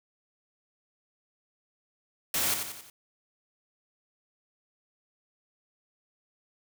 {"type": "noise with echo", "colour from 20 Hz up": "white", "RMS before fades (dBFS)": -28, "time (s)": [2.34, 2.54], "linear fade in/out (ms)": 2, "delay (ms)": 90, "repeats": 4, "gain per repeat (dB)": -6, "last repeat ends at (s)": 2.9, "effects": []}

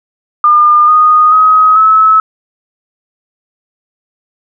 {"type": "tone with pitch steps", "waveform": "sine", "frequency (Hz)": [1207, 1235.9, 1265.5, 1295.9], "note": ["D6", "D#6", "D#6", "E6"], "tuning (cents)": [47, -12, 29, -30], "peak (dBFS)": -3, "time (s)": [0.44, 2.2], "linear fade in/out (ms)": 2, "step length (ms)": 440, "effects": []}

